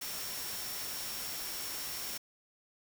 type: tone in noise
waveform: sine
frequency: 5500 Hz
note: F8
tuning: 27 cents flat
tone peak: -45 dBFS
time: 0.01-2.18 s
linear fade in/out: 10 ms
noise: white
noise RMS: -40 dBFS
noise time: 0.01-2.18 s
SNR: -8 dB
effects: none